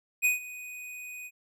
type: tone with ADSR envelope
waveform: square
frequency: 2489 Hz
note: D#7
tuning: in tune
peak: -21 dBFS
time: 0.22-1.31 s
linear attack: 31 ms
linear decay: 140 ms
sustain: -19 dB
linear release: 49 ms
effects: none